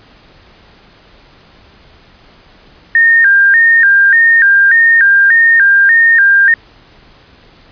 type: tone with vibrato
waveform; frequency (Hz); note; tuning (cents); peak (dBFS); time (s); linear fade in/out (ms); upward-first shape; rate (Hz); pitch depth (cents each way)
sine; 1711; A6; -49; -4; 2.95-6.54; 2; square; 1.7; 120
effects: pink hiss -43 dBFS RMS until 7.71 s + resampled to 11025 Hz